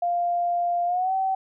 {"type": "tone with pitch glide", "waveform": "sine", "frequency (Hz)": [698, 765.6], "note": ["F5", "G5"], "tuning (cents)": [-1, -41], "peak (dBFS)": -21, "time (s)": [0.02, 1.35], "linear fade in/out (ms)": 5, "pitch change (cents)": 160, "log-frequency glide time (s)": [0.86, 1.13], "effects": []}